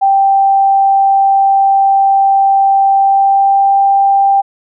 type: tone with pitch glide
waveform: sine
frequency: 784 to 789.5 Hz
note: G5 to G5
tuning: 0 to +12 cents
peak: -6 dBFS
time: 0.01-4.42 s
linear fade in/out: 20 ms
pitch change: +12 cents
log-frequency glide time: 2.94-3.81 s
effects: none